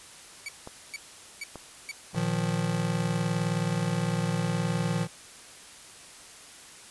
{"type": "tone bursts", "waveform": "sawtooth", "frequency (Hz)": 2274, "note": "C#7", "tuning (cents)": 44, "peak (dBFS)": -30, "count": 4, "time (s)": [0.46, 1.914], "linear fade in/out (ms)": 2, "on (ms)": 26, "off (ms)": 450}
{"type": "clicks", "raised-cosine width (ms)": 1, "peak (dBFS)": -25, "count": 3, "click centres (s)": [0.674, 1.557, 2.147]}
{"type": "chord", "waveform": "square", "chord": "Bb suspended fourth", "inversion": "none", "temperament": "just", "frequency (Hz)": [116.54, 155.39, 174.81], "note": ["Bb2", "Eb3", "F3"], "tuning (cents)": [0, -2, 2], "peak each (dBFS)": [-33, -31, -30], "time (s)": [2.13, 5.08], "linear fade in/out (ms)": 50}
{"effects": ["white hiss -48 dBFS RMS until 6.9 s", "resampled to 24000 Hz"]}